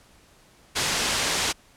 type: low-pass noise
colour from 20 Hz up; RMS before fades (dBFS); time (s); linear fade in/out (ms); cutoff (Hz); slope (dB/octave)
white; -25; 0.75-1.53; 20; 6600; 12
effects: pink hiss -56 dBFS RMS until 1.76 s + low-pass 11000 Hz 12 dB/octave